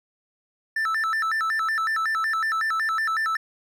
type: tone with vibrato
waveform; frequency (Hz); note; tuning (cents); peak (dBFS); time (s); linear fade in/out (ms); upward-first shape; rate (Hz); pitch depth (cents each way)
triangle; 1529; G6; -44; -20; 0.76-3.37; 5; square; 5.4; 260
effects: none